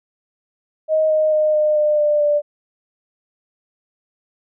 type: tone with pitch steps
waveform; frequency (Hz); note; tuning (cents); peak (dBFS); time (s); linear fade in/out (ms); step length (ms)
sine; 627 / 620.5 / 614.1 / 607.7 / 601.5 / 595.2 / 589.1; D#5 / D#5 / D#5 / D#5 / D5 / D5 / D5; +13 / -5 / -23 / -41 / +41 / +23 / +5; -13; 0.88-2.42; 50; 220
effects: none